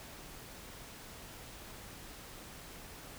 silence, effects pink hiss -50 dBFS RMS until 3.18 s

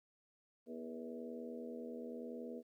harmonic tone with a mistuned harmonic, 80.8 Hz, E2, 34 cents flat, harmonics 3 / 4 / 5 / 6 / 7 / 8, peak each -47 / -55 / -51 / -49 / -60 / -56 dBFS, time 0.66-2.63 s, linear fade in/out 50 ms, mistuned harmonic 5, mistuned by +46 cents, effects 13-bit

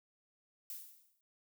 violet noise with exponential decay, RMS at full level -42 dBFS, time 0.7-1.21 s, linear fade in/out 1 ms, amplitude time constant 110 ms, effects none

